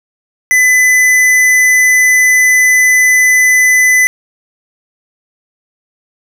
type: tone with hard clipping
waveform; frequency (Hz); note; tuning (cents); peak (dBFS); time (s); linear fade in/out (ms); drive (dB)
sine; 2007; B6; +27; -7; 0.51-4.07; 0; 13
effects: none